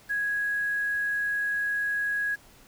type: tone with quantisation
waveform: sine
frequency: 1661.2 Hz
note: G#6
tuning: in tune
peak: -25 dBFS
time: 0.09-2.36 s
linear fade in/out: 20 ms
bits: 8
effects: pink hiss -55 dBFS RMS until 2.67 s